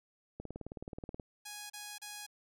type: click train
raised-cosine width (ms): 2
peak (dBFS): -29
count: 16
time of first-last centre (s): 0.4-1.198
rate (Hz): 18.8
type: tone bursts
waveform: 5% pulse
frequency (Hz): 830.6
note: G#5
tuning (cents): 0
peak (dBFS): -32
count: 3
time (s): 1.45-2.266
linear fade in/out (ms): 10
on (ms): 250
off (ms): 33
effects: none